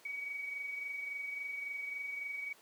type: tone with amplitude modulation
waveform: sine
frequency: 2261 Hz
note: C#7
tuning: 34 cents sharp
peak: -36 dBFS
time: 0.05-2.53 s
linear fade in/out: 5 ms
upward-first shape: sine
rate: 23.6 Hz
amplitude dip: 45%
effects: pink hiss -61 dBFS RMS until 2.61 s + high-pass 400 Hz 12 dB/octave